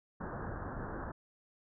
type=low-pass noise; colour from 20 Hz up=pink; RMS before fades=-41 dBFS; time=0.2-1.12 s; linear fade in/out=10 ms; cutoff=1700 Hz; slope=96 dB/octave; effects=none